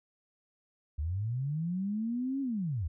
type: linear two-way sweep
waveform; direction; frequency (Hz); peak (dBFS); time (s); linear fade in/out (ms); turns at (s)
sine; up then down; 69.5 to 278.3 to 69.5; -30; 0.98-2.88; 10; 2.41
effects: none